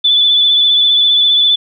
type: tone with vibrato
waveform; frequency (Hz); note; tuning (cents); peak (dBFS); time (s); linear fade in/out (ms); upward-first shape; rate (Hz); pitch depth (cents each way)
sine; 3481; A7; -19; -7; 0.04-1.56; 10; sine; 15; 26
effects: none